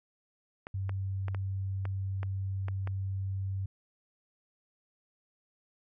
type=clicks; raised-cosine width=0.5 ms; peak=-25 dBFS; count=8; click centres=0.669 / 0.894 / 1.283 / 1.347 / 1.854 / 2.231 / 2.684 / 2.874 s
type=tone; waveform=sine; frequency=96.5 Hz; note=G2; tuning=27 cents flat; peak=-31 dBFS; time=0.74-3.66 s; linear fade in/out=5 ms
effects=none